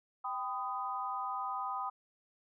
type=chord; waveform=sine; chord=G augmented; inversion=none; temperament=equal with one note detuned; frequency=784 / 1005 / 1244.5 Hz; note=G5 / B5 / D#6; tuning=0 / +30 / 0 cents; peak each=-40 / -39 / -38 dBFS; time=0.24-1.9 s; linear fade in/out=10 ms; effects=none